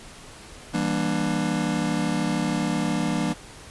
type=chord; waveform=square; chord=E half-diminished seventh; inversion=none; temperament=just; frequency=164.81 / 197.78 / 237.3 / 296.7 Hz; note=E3 / G3 / Bb3 / D4; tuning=0 / +16 / +31 / +18 cents; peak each=-29 dBFS; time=0.73-3.34 s; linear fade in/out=20 ms; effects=pink hiss -44 dBFS RMS until 3.7 s + resampled to 24000 Hz